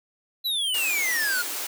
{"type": "exponential sweep", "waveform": "square", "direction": "down", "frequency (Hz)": [4043, 1396.9], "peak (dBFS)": -24, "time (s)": [0.44, 1.43], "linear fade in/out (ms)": 20}
{"type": "high-pass noise", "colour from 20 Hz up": "white", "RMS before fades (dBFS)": -31, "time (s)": [0.74, 1.67], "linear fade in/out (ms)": 5, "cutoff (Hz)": 250, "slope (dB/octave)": 96}
{"effects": []}